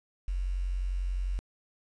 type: tone with quantisation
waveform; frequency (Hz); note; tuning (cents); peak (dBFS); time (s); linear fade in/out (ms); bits
sine; 45.64; F#1; -23; -28; 0.28-1.39; 0; 9
effects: resampled to 22050 Hz